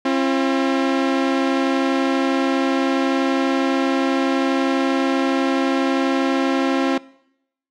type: tone pair together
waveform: sawtooth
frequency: 268.5 / 340.8 Hz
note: C4 / F4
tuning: +45 / -42 cents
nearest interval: major third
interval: 413 cents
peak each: -14 / -19 dBFS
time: 0.05-6.98 s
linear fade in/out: 5 ms
effects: noise-tail reverb RT60 0.8 s tail -22 dB re dry + low-pass 4000 Hz 12 dB/octave